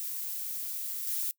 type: noise with level steps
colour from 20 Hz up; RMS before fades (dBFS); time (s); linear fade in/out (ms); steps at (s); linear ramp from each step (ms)
violet; -36 / -32; 0-1.31; 0; 1.07; 2
effects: noise-tail reverb RT60 0.1 s tail -23 dB re dry